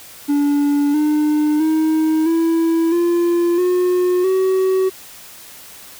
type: tone with pitch steps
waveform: triangle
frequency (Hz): 288 / 301.3 / 315.2 / 329.7 / 344.9 / 360.8 / 377.4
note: D4 / D4 / D#4 / E4 / F4 / F#4 / F#4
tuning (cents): -34 / +44 / +23 / 0 / -22 / -44 / +34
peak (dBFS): -11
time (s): 0.28-4.9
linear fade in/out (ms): 20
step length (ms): 660
effects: white hiss -39 dBFS RMS until 5.99 s